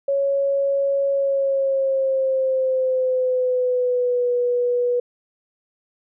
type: tone with pitch glide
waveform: sine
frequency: 554.4 to 488.2 Hz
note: C#5 to B4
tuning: 0 to -20 cents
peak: -17 dBFS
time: 0.08-5 s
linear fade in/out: 5 ms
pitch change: -220 cents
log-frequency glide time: 1.11-4.32 s
effects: none